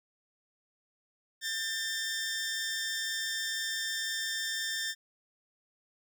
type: tone pair together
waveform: 15% pulse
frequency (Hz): 1603.4 / 1794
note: G6 / A6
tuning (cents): +39 / +33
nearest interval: major second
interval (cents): 194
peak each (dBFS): -36 / -26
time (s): 1.41-4.95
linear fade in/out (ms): 50
effects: none